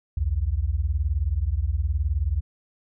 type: beating tone pair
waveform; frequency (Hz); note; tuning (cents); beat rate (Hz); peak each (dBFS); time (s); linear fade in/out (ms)
sine; 63 / 82; B1 / E2; +35 / -9; 19; -24; 0.17-2.41; 5
effects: none